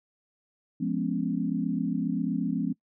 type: chord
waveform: sine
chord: C# dominant seventh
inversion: first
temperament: just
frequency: 173.24 / 207.9 / 249.5 / 277.2 Hz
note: E#3 / G#3 / B3 / C#4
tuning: -14 / +2 / +18 / 0 cents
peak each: -31 dBFS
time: 0.8-2.73 s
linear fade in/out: 10 ms
effects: noise-tail reverb RT60 0.1 s tail -20 dB re dry